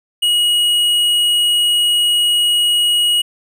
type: tone with hard clipping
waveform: triangle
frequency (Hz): 2900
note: F#7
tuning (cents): -35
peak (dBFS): -13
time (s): 0.22-3.22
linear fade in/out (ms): 10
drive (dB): 11
effects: none